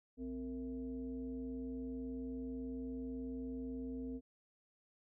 sine tone with frequency modulation, 259.1 Hz, C4, 17 cents flat, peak -40 dBFS, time 0.17-4.21 s, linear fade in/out 50 ms, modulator 200 Hz, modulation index 0.72, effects none

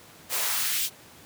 white noise with high-pass filter sweep, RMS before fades -27 dBFS, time 0.29-0.9 s, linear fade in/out 50 ms, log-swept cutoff 400 to 3600 Hz, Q 1.2, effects pink hiss -50 dBFS RMS until 1.25 s + high-pass 100 Hz 12 dB/octave

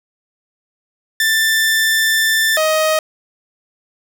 sawtooth tone pair in turn, 1774 / 627.2 Hz, A6 / D#5, +14 / +14 cents, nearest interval octave + tritone, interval 1800 cents, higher first, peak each -9 dBFS, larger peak neither, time 1.2-2.57 / 2.57-2.99 s, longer first, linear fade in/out 2 ms, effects none

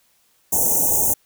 white band-stop noise, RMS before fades -18 dBFS, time 0.52-1.14 s, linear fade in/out 10 ms, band 920 to 6000 Hz, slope 96 dB/octave, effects white hiss -61 dBFS RMS until 1.25 s

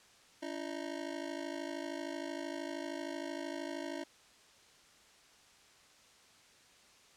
25% pulse ring-modulated tone, 311.1 Hz, D#4, in tune, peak -32 dBFS, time 0.42-4.04 s, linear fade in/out 10 ms, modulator 26.5 Hz, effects white hiss -62 dBFS RMS until 7.16 s + low-pass 7000 Hz 12 dB/octave

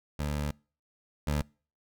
20% pulse tone pair in turn, 73.42 / 73.67 Hz, D2 / D2, 0 / +6 cents, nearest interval unison, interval 6 cents, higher second, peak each -25 / -22 dBFS, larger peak second, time 0.19-0.51 / 1.27-1.42 s, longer first, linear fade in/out 5 ms, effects noise-tail reverb RT60 0.4 s tail -26 dB re dry

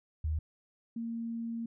sine tone pair in turn, 77.78 / 230.5 Hz, D#2 / A#3, 0 / -19 cents, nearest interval octave + perfect fifth, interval 1881 cents, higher second, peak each -29 / -34 dBFS, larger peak first, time 0.24-0.39 / 0.96-1.66 s, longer second, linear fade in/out 5 ms, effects none

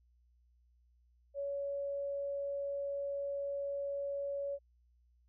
sine tone, 562 Hz, C#5, 24 cents sharp, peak -35 dBFS, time 1.34-4.59 s, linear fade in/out 50 ms, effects added 60 Hz sine -66 dBFS peak until 5.28 s

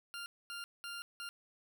20% pulse tone bursts at uneven times, 1396.9 Hz, F6, in tune, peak -37 dBFS, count 4, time 0.14-0.26 / 0.5-0.64 / 0.84-1.02 / 1.2-1.29 s, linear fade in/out 0 ms, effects none

